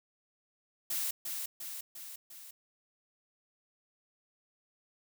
blue noise with echo, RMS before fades -34 dBFS, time 0.9-1.11 s, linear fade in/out 5 ms, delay 350 ms, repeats 4, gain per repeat -4 dB, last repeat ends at 2.51 s, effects none

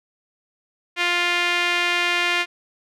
sawtooth tone with band-pass filter, 350.4 Hz, F4, 6 cents sharp, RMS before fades -21 dBFS, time 0.96-2.46 s, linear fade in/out 50 ms, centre 2400 Hz, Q 2.1, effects none

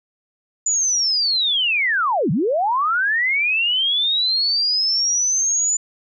sine linear two-way sweep, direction down then up, 7040 to 130 to 7040 Hz, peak -16 dBFS, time 0.66-5.77 s, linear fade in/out 5 ms, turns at 2.31 s, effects none

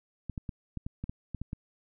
clicks, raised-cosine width 5 ms, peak -23 dBFS, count 10, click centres 0.297 / 0.378 / 0.492 / 0.773 / 0.865 / 1.04 / 1.095 / 1.347 / 1.416 / 1.531 s, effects none

